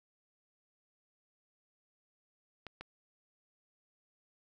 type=clicks; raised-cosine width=0.3 ms; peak=-28 dBFS; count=2; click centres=2.667 / 2.81 s; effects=none